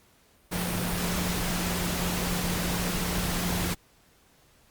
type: tone in noise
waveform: sine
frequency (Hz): 177.1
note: F3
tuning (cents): +24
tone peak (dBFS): -31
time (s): 0.51-3.75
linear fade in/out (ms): 20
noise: pink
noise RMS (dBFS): -30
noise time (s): 0.51-3.75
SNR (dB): -4
effects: pink hiss -61 dBFS RMS until 4.7 s + Opus 48 kbps

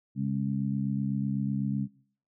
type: harmonic tone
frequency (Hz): 68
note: C#2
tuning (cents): -33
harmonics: 2 / 3 / 4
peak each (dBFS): -30 / -30 / -36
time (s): 0.15-1.88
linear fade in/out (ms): 50
effects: noise-tail reverb RT60 0.5 s tail -19 dB re dry

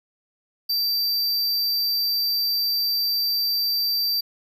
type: tone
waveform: square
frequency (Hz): 4674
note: D8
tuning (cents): -9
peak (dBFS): -21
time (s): 0.69-4.21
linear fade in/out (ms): 10
effects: none

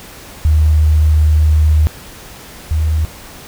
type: tone pair in turn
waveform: sine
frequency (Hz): 77 / 78.21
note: D#2 / D#2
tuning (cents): -17 / +10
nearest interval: unison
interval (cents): 27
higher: second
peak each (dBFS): -7 / -11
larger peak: first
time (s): 0.45-1.87 / 2.71-3.05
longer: first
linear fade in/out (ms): 0
effects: pink hiss -35 dBFS RMS until 3.47 s

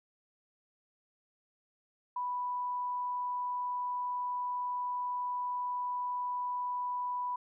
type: tone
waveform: sine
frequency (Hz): 987.8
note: B5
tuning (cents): 0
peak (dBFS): -32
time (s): 2.16-7.36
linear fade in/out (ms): 5
effects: none

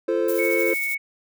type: chord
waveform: triangle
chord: F major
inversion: none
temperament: equal with one note detuned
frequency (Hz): 342.8 / 440 / 523.3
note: F4 / A4 / C5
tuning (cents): -32 / 0 / 0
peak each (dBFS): -22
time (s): 0.08-0.74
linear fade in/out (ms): 5
type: noise with tremolo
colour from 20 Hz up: violet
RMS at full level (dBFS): -31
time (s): 0.28-0.95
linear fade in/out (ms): 5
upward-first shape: triangle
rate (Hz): 13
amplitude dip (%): 50
type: tone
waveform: sine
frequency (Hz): 2217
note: C#7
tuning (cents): 0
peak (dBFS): -23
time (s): 0.38-0.98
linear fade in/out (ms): 20
effects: none

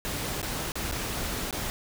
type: noise with dropouts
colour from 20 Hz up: pink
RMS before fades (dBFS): -32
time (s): 0.05-1.7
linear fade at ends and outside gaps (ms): 0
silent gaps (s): 0.416-0.429 / 0.719-0.755 / 0.914-0.922 / 1.509-1.527
effects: none

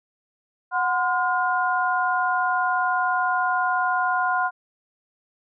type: tone cluster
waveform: sine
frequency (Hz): 735 / 1031 / 1426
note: F#5 / C6 / F6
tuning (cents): -12 / -26 / +36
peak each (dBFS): -24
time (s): 0.71-4.51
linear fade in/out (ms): 50
effects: none

